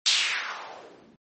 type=noise with low-pass filter sweep; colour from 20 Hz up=violet; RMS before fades=-29 dBFS; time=0.06-1.16 s; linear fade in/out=2 ms; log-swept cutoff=4200 to 210 Hz; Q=2.3; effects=MP3 32 kbps